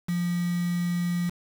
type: tone with quantisation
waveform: sine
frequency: 174.61 Hz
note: F3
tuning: in tune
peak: -24 dBFS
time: 0.08-1.3 s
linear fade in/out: 10 ms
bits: 6
effects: none